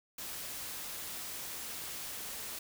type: noise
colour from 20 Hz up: white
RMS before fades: -42 dBFS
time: 0.18-2.59 s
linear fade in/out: 5 ms
effects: none